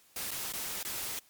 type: noise with dropouts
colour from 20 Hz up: white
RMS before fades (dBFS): -37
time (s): 0.16-1.19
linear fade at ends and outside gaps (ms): 2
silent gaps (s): 0.308-0.313 / 0.523-0.535 / 0.83-0.849
effects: white hiss -63 dBFS RMS until 1.29 s + MP3 96 kbps